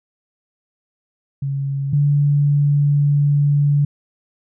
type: tone pair in turn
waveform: sine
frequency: 138.4 / 144.29 Hz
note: C#3 / D3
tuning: -2 / -30 cents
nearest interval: minor second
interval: 72 cents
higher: second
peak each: -19 / -12 dBFS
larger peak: second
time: 1.42-1.93 / 1.93-3.85 s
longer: second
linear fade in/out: 5 ms
effects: none